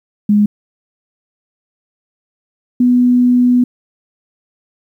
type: tone pair in turn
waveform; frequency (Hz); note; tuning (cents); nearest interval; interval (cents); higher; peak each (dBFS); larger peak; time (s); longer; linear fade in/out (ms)
sine; 207.6 / 246.9; G#3 / B3; 0 / 0; minor third; 300; second; -7; neither; 0.29-0.46 / 2.8-3.64; second; 5
effects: 8-bit